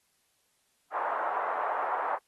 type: band-pass noise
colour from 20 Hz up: pink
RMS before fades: -31 dBFS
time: 0.91-2.19 s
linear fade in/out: 50 ms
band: 700 to 1200 Hz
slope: 24 dB/octave
effects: white hiss -72 dBFS RMS until 2.27 s + AAC 32 kbps